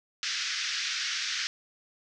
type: band-pass noise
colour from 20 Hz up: white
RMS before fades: -32 dBFS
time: 0.23-1.47 s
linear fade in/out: 0 ms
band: 1400 to 6000 Hz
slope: 48 dB/octave
effects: none